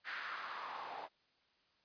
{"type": "noise with band-pass filter sweep", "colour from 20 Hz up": "white", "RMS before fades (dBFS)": -45, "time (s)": [0.04, 1.09], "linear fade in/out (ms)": 50, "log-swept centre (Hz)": [1700, 740], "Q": 3.2, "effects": ["white hiss -74 dBFS RMS until 1.84 s", "resampled to 11025 Hz"]}